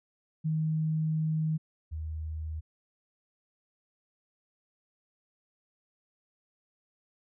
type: tone pair in turn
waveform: sine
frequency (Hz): 157.2 / 78.6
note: D#3 / D#2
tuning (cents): +18 / +18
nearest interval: octave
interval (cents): 1200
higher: first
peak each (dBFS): -26 / -33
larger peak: first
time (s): 0.44-1.58 / 1.91-2.61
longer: first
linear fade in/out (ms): 20
effects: none